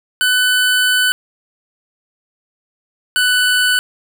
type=tone pair in turn; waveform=25% pulse; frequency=1500 / 1492.5 Hz; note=F#6 / F#6; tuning=+23 / +15 cents; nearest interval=unison; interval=8 cents; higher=first; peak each=-8 dBFS; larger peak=neither; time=0.21-1.12 / 3.16-3.79 s; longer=first; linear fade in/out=0 ms; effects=none